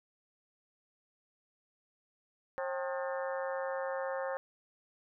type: harmonic tone with a mistuned harmonic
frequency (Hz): 179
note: F3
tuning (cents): +43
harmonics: 3 / 4 / 5 / 6 / 7 / 8 / 9 / 10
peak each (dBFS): -35 / -43 / -45 / -45 / -47 / -49 / -48 / -47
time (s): 2.58-4.37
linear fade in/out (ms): 0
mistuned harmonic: 4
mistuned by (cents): +150
effects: none